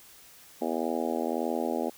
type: harmonic tone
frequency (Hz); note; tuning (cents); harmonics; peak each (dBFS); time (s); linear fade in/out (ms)
81.7; E2; -15; 3 / 4 / 5 / 6 / 7 / 8 / 9 / 10; -33 / -34 / -35 / -36 / -36 / -37 / -38 / -38; 0.61-1.9; 10
effects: white hiss -53 dBFS RMS until 1.97 s